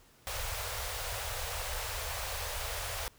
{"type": "band-stop noise", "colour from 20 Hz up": "pink", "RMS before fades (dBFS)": -37, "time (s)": [0.27, 3.08], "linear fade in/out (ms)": 0, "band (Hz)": [110, 470], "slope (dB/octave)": 48, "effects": ["pink hiss -62 dBFS RMS until 3.18 s"]}